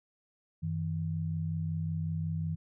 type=tone pair together; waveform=sine; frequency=95 / 160.46 Hz; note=F#2 / E3; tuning=+46 / -46 cents; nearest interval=major sixth; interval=908 cents; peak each=-35 / -32 dBFS; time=0.62-2.56 s; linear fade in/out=20 ms; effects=none